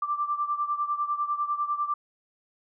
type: beating tone pair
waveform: sine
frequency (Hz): 1174.7 / 1184.7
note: D6 / D6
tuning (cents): 0 / +15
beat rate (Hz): 10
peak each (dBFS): -27 / -31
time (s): 0.02-1.94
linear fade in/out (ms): 5
effects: none